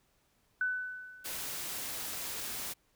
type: tone with exponential decay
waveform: sine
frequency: 1500 Hz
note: F#6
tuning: 23 cents sharp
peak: -27 dBFS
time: 0.61-1.63 s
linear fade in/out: 2 ms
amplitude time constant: 220 ms
type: noise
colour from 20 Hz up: white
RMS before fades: -39 dBFS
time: 1.24-2.74 s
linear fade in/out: 20 ms
effects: pink hiss -72 dBFS RMS until 2.95 s